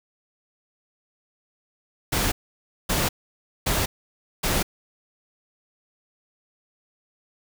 pink noise bursts, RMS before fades -23 dBFS, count 4, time 2.12-4.63 s, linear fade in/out 10 ms, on 200 ms, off 570 ms, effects none

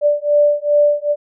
sine beating tone pair, 586 / 588.5 Hz, D5 / D5, -4 / +3 cents, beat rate 2.5 Hz, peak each -14 dBFS, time 0.01-1.16 s, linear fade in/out 50 ms, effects none

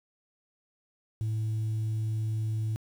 sine tone, 109.5 Hz, A2, 8 cents flat, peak -25 dBFS, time 1.21-2.76 s, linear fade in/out 0 ms, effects tanh soft clip ceiling -26 dBFS + 9-bit

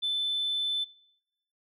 sine tone, 3520 Hz, A7, in tune, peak -25 dBFS, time 0.02-0.85 s, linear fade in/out 20 ms, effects noise-tail reverb RT60 0.9 s tail -25 dB re dry + tanh soft clip ceiling -23 dBFS

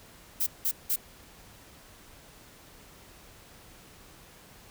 violet noise bursts, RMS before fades -27 dBFS, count 3, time 0.4-0.961 s, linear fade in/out 10 ms, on 67 ms, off 180 ms, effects pink hiss -53 dBFS RMS until 4.7 s

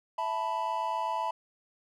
triangle chord, E suspended fourth, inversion none, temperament equal, 659.3 / 880 / 987.8 Hz, E5 / A5 / B5, 0 / 0 / 0 cents, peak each -35 / -31 / -30 dBFS, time 0.18-1.31 s, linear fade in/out 5 ms, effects none

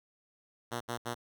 5% pulse tone bursts, 120 Hz, B2, 49 cents flat, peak -23 dBFS, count 3, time 0.71-1.148 s, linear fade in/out 20 ms, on 98 ms, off 72 ms, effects none

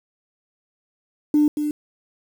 sine tone with echo, 298 Hz, D4, 25 cents sharp, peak -12 dBFS, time 1.34-1.48 s, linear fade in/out 2 ms, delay 230 ms, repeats 1, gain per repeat -8 dB, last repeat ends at 1.71 s, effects tanh soft clip ceiling -9 dBFS + 7-bit

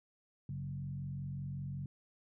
sine tone with frequency modulation, 138.2 Hz, C#3, 5 cents flat, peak -38 dBFS, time 0.49-1.86 s, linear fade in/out 2 ms, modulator 45.3 Hz, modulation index 0.84, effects none

